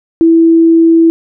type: tone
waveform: sine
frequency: 329.6 Hz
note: E4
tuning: in tune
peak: -3 dBFS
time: 0.21-1.1 s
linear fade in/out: 0 ms
effects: none